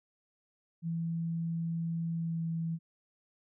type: tone with pitch glide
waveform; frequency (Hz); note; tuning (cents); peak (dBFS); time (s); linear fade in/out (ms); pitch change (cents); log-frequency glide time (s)
sine; 166.1 to 164.57; E3 to E3; +13 to -3; -31; 0.82-2.79; 50; -16; 2.15-2.45
effects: none